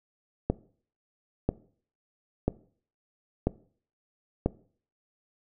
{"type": "click train", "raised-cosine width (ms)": 2, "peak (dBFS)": -10, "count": 5, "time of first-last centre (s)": [0.5, 4.46], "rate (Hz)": 1.01, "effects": ["noise-tail reverb RT60 0.5 s tail -20 dB re dry"]}